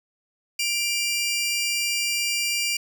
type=tone pair together; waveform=20% pulse; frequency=2371 / 2829 Hz; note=D7 / F7; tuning=+16 / +22 cents; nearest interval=minor third; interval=306 cents; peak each=-19 / -24 dBFS; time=0.59-2.77 s; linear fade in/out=5 ms; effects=none